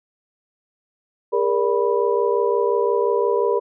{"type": "tone cluster", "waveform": "sine", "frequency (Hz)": [405.5, 471.2, 583, 984], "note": ["G#4", "A#4", "D5", "B5"], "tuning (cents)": [-41, 19, -13, -7], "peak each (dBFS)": [-20, -20, -26, -25], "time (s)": [1.32, 3.6], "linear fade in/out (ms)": 20, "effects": []}